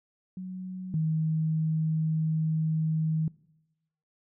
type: tone pair in turn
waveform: sine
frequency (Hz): 185 / 158.26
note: F#3 / D#3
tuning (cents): 0 / +30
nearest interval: minor third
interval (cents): 270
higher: first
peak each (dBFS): -34 / -24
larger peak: second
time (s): 0.37-0.94 / 0.94-3.28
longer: second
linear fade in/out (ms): 2
effects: noise-tail reverb RT60 0.9 s tail -22 dB re dry